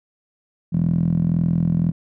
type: tone with band-pass filter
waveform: 10% pulse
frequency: 41.91 Hz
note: E1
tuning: 29 cents sharp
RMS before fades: -19 dBFS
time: 0.72-1.92 s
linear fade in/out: 20 ms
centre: 170 Hz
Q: 4.6
effects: none